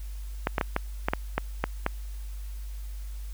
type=clicks; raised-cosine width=0.5 ms; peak=-9 dBFS; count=9; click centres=0.471 / 0.582 / 0.612 / 0.764 / 1.085 / 1.135 / 1.38 / 1.64 / 1.864 s; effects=added 50 Hz sine -34 dBFS peak until 3.33 s + white hiss -54 dBFS RMS until 3.33 s